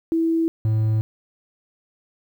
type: tone pair in turn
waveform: sine / triangle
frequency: 328 / 109.46 Hz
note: E4 / A2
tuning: -9 / -9 cents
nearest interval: octave + perfect fifth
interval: 1900 cents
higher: first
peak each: -17 / -15 dBFS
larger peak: second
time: 0.12-0.48 / 0.65-1.01 s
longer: neither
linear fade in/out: 0 ms
effects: 9-bit